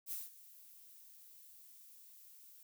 violet noise with ADSR envelope, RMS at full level -41 dBFS, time 0.06-2.63 s, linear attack 58 ms, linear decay 180 ms, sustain -18 dB, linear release 3 ms, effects none

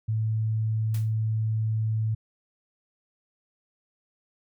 sine tone, 110 Hz, A2, in tune, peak -23 dBFS, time 0.08-2.15 s, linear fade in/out 10 ms
white noise with exponential decay, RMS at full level -40 dBFS, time 0.94-1.14 s, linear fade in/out 5 ms, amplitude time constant 42 ms
effects none

